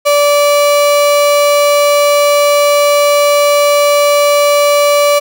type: tone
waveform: 35% pulse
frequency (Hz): 580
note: D5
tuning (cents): -22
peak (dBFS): -5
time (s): 0.05-5.2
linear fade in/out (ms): 20
effects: none